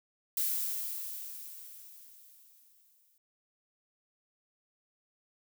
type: noise with exponential decay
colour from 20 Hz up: violet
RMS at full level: -30 dBFS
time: 0.37-3.18 s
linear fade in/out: 2 ms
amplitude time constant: 610 ms
effects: none